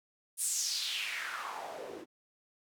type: noise with band-pass filter sweep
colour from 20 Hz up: white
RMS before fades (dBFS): -37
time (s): 0.37-2.06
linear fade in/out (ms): 50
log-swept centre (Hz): 10000 to 320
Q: 3.8
effects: none